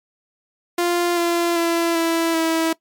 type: tone with pitch steps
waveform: sawtooth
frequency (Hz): 348.3 / 342.5 / 336.8 / 331.2 / 325.7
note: F4 / F4 / E4 / E4 / E4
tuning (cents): -5 / -34 / +37 / +8 / -21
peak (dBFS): -13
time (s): 0.78-2.73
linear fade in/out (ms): 5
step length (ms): 390
effects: noise-tail reverb RT60 0.1 s tail -20 dB re dry + MP3 96 kbps